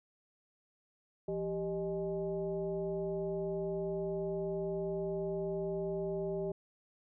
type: tone with frequency modulation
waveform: sine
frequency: 392 Hz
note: G4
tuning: in tune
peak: -33 dBFS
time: 1.28-6.52 s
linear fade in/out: 5 ms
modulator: 223 Hz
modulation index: 0.98
effects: none